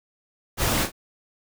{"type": "noise with echo", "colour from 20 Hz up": "pink", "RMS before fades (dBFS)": -23, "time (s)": [0.57, 0.88], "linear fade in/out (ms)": 50, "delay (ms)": 39, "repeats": 1, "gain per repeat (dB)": -10, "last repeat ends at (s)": 0.919, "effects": []}